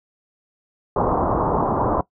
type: low-pass noise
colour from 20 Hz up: white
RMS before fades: -20 dBFS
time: 0.96-2.01 s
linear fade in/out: 5 ms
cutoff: 1100 Hz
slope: 48 dB/octave
effects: noise-tail reverb RT60 0.1 s tail -19 dB re dry